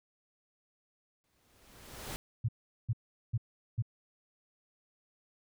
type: noise with exponential growth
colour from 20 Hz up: pink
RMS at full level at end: -39 dBFS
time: 1.24-2.16 s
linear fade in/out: 0 ms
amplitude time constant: 200 ms
type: tone bursts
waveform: sine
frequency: 115 Hz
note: A#2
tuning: 23 cents flat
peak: -27 dBFS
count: 4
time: 2.44-3.824 s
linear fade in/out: 10 ms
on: 46 ms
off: 400 ms
effects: none